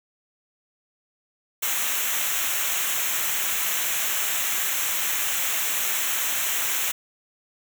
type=noise with comb filter; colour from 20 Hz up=white; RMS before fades=-25 dBFS; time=1.62-6.92 s; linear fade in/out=10 ms; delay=0.21 ms; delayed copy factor=-0.75; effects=none